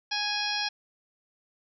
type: harmonic tone with a mistuned harmonic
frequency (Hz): 830.6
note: G#5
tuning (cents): 0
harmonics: 1 / 2 / 3 / 4 / 5 / 6 / 7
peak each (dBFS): -35 / -35 / -35 / -35 / -35 / -35 / -35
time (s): 0.11-0.69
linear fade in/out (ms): 10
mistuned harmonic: 7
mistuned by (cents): -84
effects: none